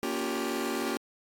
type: chord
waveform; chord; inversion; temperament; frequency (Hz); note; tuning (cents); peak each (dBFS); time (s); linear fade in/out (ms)
sawtooth; G half-diminished seventh; first; just; 235.2 / 282.2 / 352.8 / 392; Bb3 / Db4 / F4 / G4; +16 / +31 / +18 / 0; -31; 0.03-0.97; 0
effects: AAC 64 kbps